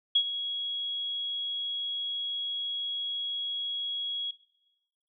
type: tone with ADSR envelope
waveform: sine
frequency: 3322 Hz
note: G#7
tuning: in tune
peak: -18 dBFS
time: 0.15-4.31 s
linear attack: 8 ms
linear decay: 72 ms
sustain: -12 dB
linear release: 4 ms
effects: noise-tail reverb RT60 1.0 s tail -17 dB re dry